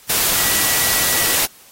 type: tone in noise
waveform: sine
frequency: 1940 Hz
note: B6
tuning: 31 cents flat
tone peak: -28 dBFS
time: 0.35-1.37 s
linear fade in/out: 10 ms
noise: white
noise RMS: -17 dBFS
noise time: 0.09-1.46 s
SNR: -14 dB
effects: white hiss -46 dBFS RMS until 1.71 s + AAC 48 kbps